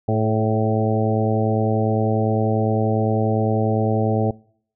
harmonic tone with a mistuned harmonic, 110 Hz, A2, in tune, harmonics 1 / 2 / 3 / 4 / 5 / 6 / 7, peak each -20 / -24 / -28 / -25 / -27 / -27 / -27 dBFS, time 0.08-4.31 s, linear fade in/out 5 ms, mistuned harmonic 4, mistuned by -29 cents, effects noise-tail reverb RT60 0.6 s tail -24 dB re dry

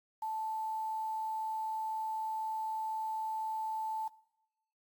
sine tone with quantisation, 878 Hz, A5, 4 cents flat, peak -34 dBFS, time 0.22-4.08 s, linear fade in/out 5 ms, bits 9, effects noise-tail reverb RT60 1.0 s tail -22 dB re dry + AAC 64 kbps

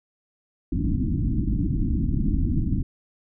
pink low-pass noise, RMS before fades -23 dBFS, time 0.72-2.83 s, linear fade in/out 5 ms, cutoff 320 Hz, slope 96 dB/octave, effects none

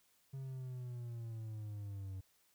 triangle linear sweep, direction down, 135.7 to 93.6 Hz, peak -40 dBFS, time 0.33-2.21 s, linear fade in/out 10 ms, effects white hiss -73 dBFS RMS until 2.54 s

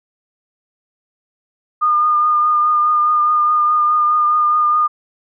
sine tone with vibrato, 1215 Hz, D#6, 42 cents flat, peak -11 dBFS, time 1.81-4.88 s, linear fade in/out 20 ms, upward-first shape triangle, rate 4.8 Hz, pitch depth 22 cents each way, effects none

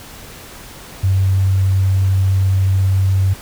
sine tone, 95.6 Hz, G2, 43 cents flat, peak -11 dBFS, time 1.03-3.34 s, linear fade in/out 10 ms, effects pink hiss -36 dBFS RMS until 3.41 s

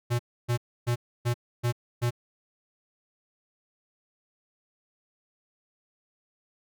square tone bursts, 120.3 Hz, B2, 45 cents flat, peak -24 dBFS, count 6, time 0.1-2.108 s, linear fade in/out 20 ms, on 93 ms, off 290 ms, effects none

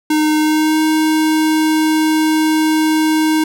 square tone with pitch glide, 307.3 to 312.7 Hz, D#4 to D#4, -21 to +9 cents, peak -12 dBFS, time 0.1-3.44 s, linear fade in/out 5 ms, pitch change +30 cents, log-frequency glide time 0.38-0.8 s, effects none

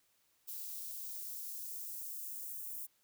violet noise with high-pass filter sweep, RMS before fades -44 dBFS, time 0.47-2.87 s, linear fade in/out 20 ms, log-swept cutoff 3400 to 8600 Hz, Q 0.96, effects white hiss -74 dBFS RMS until 3.03 s

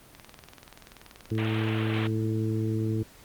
click train, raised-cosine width 0.2 ms, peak -28 dBFS, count 33, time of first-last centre 0.15-1.688 s, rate 20.8 Hz
harmonic tone, 110 Hz, A2, in tune, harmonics 1 / 2 / 3 / 4, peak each -27 / -33 / -31 / -37 dBFS, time 1.31-3.03 s, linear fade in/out 5 ms
white band-pass noise, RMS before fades -36 dBFS, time 1.38-2.07 s, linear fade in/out 0 ms, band 440 to 3300 Hz, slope 48 dB/octave
effects pink hiss -53 dBFS RMS until 3.24 s + Opus 32 kbps

